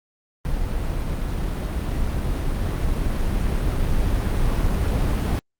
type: noise with level ramp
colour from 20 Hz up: brown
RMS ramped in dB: -25 to -19 dBFS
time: 0.45-5.39 s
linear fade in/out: 0 ms
effects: Opus 48 kbps